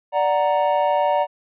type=chord; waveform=triangle; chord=D augmented; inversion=none; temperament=equal; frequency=587.3 / 740 / 932.3 Hz; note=D5 / F#5 / A#5; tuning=0 / 0 / 0 cents; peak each=-18 / -20 / -19 dBFS; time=0.12-1.27 s; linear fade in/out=50 ms; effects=resampled to 8000 Hz